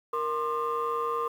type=tone cluster; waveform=sine; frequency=466 / 1054 / 1204 Hz; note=A#4 / C6 / D6; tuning=-1 / +12 / +43 cents; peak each=-30 dBFS; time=0.13-1.28 s; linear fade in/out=5 ms; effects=tanh soft clip ceiling -21 dBFS + 9-bit